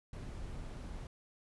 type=noise; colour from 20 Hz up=brown; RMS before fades=-44 dBFS; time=0.13-1.07 s; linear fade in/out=2 ms; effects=resampled to 24000 Hz